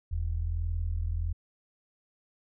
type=tone pair together; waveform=sine; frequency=40.82 / 82.2 Hz; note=E1 / E2; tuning=-16 / -4 cents; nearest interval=octave; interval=1212 cents; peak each=-31 / -30 dBFS; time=0.11-1.33 s; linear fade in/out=10 ms; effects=none